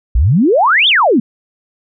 sine exponential two-way sweep, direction up then down, 50.8 to 3656 to 204.6 Hz, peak -7 dBFS, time 0.15-1.2 s, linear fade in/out 5 ms, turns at 0.88 s, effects none

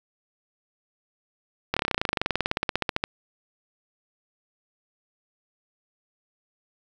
slowing click train, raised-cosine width 0.3 ms, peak -7 dBFS, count 29, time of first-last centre 1.74-3.039 s, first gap 26 ms, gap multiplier 1.04, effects 7-bit

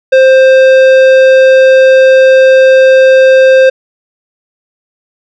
sine tone with tanh clipping, 525 Hz, C5, 6 cents sharp, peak -3 dBFS, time 0.12-3.7 s, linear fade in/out 10 ms, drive 13 dB, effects none

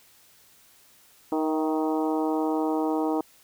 harmonic tone with a mistuned harmonic, 156.5 Hz, D#3, 10 cents sharp, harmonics 2 / 3 / 4 / 5 / 6 / 7 / 8, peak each -25 / -30 / -34 / -32 / -34 / -41 / -42 dBFS, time 1.32-3.21 s, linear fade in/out 2 ms, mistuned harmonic 4, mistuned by +38 cents, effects white hiss -57 dBFS RMS until 3.43 s

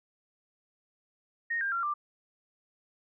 sine tone with pitch steps, 1857 / 1598 / 1375.2 / 1183.4 Hz, A#6 / G6 / F6 / D6, -7 / +33 / -27 / +13 cents, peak -28 dBFS, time 1.5-1.94 s, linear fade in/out 10 ms, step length 110 ms, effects none

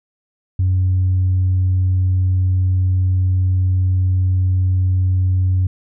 sine tone, 92.5 Hz, F#2, in tune, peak -11 dBFS, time 0.59-5.67 s, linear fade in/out 5 ms, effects tanh soft clip ceiling -10 dBFS

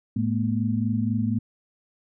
sine tone cluster, 109.1 / 215.4 / 239.4 Hz, A2 / A3 / A#3, -14 / -37 / +46 cents, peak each -26 dBFS, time 0.16-1.39 s, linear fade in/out 5 ms, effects none

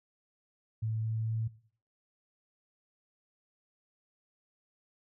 sine tone with pitch steps, 110.5 / 111.2 / 111.91 Hz, A2 / A2 / A2, +8 / +19 / +30 cents, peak -30 dBFS, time 0.82-1.48 s, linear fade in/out 10 ms, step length 220 ms, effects noise-tail reverb RT60 0.5 s tail -18 dB re dry

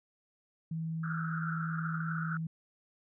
sine tone with vibrato, 162 Hz, E3, 30 cents flat, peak -33 dBFS, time 0.71-2.47 s, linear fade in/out 5 ms, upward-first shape sine, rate 20 Hz, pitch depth 12 cents each way
pink band-pass noise, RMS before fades -40 dBFS, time 1.03-2.37 s, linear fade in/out 2 ms, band 1300 to 1500 Hz, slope 96 dB/octave
effects none

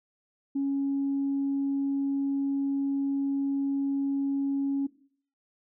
sine tone, 276.8 Hz, C#4, 2 cents flat, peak -24 dBFS, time 0.55-4.87 s, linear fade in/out 10 ms, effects noise-tail reverb RT60 0.5 s tail -17 dB re dry + tanh soft clip ceiling -21 dBFS

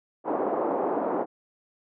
pink band-pass noise, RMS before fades -27 dBFS, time 0.24-1.26 s, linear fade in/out 50 ms, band 290 to 940 Hz, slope 24 dB/octave, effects none

